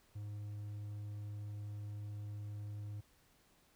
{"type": "tone", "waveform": "triangle", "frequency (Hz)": 103.83, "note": "G#2", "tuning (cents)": 0, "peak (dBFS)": -40, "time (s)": [0.15, 3.01], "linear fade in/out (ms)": 10, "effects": ["pink hiss -70 dBFS RMS until 3.75 s"]}